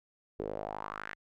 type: tone with band-pass filter sweep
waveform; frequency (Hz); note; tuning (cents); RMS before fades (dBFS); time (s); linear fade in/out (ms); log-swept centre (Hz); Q
sawtooth; 51.91; G#1; 0; -40; 0.39-1.15; 5; 400 to 1900; 3.8
effects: none